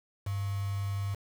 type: tone with quantisation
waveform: sine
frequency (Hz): 99.4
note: G2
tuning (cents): +25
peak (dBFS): -30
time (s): 0.26-1.15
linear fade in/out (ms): 10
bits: 7
effects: none